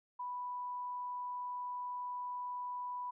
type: tone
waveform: sine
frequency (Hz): 987.8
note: B5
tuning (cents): 0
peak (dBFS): -38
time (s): 0.19-3.11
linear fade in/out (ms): 10
effects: none